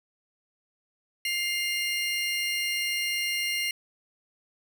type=tone pair together; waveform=35% pulse; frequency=2108 / 2817 Hz; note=C7 / F7; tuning=+12 / +14 cents; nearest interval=perfect fourth; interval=502 cents; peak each=-27 / -29 dBFS; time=1.25-3.71 s; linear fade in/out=2 ms; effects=none